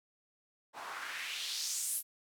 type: noise with band-pass filter sweep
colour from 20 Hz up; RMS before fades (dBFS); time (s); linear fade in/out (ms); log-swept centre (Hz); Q
white; -39; 0.73-2.03; 50; 760 to 12000; 2.3
effects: none